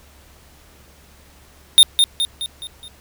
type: tone with echo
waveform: square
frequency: 3653 Hz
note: A#7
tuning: 36 cents flat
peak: -5 dBFS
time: 1.78-1.83 s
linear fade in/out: 0 ms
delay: 210 ms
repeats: 5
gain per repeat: -6 dB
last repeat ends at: 2.88 s
effects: added 70 Hz sine -50 dBFS peak until 3 s + pink hiss -50 dBFS RMS until 3 s